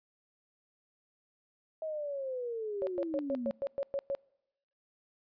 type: linear sweep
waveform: sine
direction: down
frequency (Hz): 641 to 220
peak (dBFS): -34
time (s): 1.82-3.51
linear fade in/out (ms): 2
type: tone bursts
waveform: sine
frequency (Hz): 554.4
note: C#5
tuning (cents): 0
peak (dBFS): -30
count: 9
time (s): 2.82-4.15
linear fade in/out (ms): 0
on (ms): 50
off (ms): 110
effects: noise-tail reverb RT60 0.9 s tail -26 dB re dry + resampled to 11025 Hz